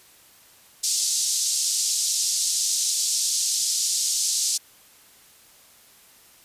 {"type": "band-pass noise", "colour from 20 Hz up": "white", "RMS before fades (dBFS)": -24, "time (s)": [0.83, 4.58], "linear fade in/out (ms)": 10, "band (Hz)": [4600, 8100], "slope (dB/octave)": 24, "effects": ["white hiss -53 dBFS RMS until 6.44 s", "resampled to 32000 Hz"]}